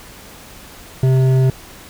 sine tone with hard clipping, 130.81 Hz, C3, in tune, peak -12 dBFS, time 1.03-1.5 s, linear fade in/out 2 ms, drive 9 dB, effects pink hiss -39 dBFS RMS until 1.89 s

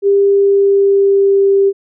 sine tone with pitch glide, 398.8 to 394.2 Hz, G4 to G4, +30 to +10 cents, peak -7 dBFS, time 0.02-1.73 s, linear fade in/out 50 ms, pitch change -20 cents, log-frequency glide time 0.19-1.48 s, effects none

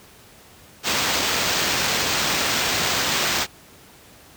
white noise with sample-and-hold, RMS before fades -22 dBFS, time 0.83-3.47 s, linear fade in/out 50 ms, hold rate 11025 Hz, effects pink hiss -48 dBFS RMS until 4.36 s + high-pass 60 Hz 12 dB/octave

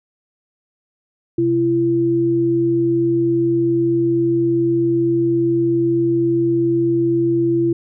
sine tone pair together, 130 / 337.8 Hz, C3 / E4, -11 / +42 cents, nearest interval octave + perfect fourth, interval 1653 cents, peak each -23 / -14 dBFS, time 1.38-7.73 s, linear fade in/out 5 ms, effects none

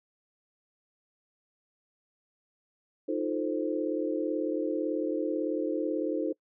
sine chord, F dominant seventh, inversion third, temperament equal, 311.1 / 349.2 / 440 / 523.3 Hz, Eb4 / F4 / A4 / C5, 0 / 0 / 0 / 0 cents, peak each -31 / -34 / -34 / -34 dBFS, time 3.08-6.33 s, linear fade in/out 10 ms, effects noise-tail reverb RT60 0.1 s tail -25 dB re dry

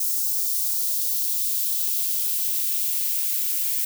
violet noise with high-pass filter sweep, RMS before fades -24 dBFS, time 0-3.85 s, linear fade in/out 5 ms, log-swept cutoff 5400 to 1900 Hz, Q 1.3, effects none

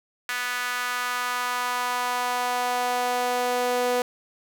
sawtooth tone with high-pass filter sweep, 246.9 Hz, B3, in tune, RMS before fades -26 dBFS, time 0.29-4.02 s, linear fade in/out 2 ms, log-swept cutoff 1600 to 510 Hz, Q 2.3, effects none

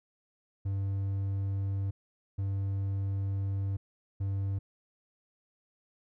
triangle tone bursts at uneven times, 98 Hz, G2, in tune, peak -27 dBFS, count 3, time 0.65-1.91 / 2.38-3.77 / 4.2-4.59 s, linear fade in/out 10 ms, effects none

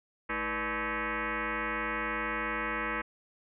sine tone with frequency modulation, 321.9 Hz, E4, 41 cents flat, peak -30 dBFS, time 0.29-3.02 s, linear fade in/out 10 ms, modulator 269 Hz, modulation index 7.6, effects none

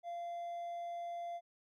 triangle tone with hard clipping, 690 Hz, F5, 21 cents flat, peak -40 dBFS, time 0.03-1.41 s, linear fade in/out 50 ms, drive 5 dB, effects MP3 96 kbps

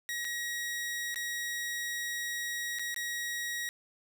sawtooth tone with dropouts, 1900 Hz, A#6, 33 cents sharp, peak -30 dBFS, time 0.09-3.69 s, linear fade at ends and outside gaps 0 ms, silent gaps 0.246-0.25 / 1.144-1.159 / 2.787-2.794 / 2.944-2.962 s, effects none

